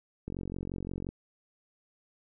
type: click train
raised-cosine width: 3 ms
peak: -24 dBFS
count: 38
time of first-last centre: 0.28-1.09 s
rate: 45.7 Hz
effects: none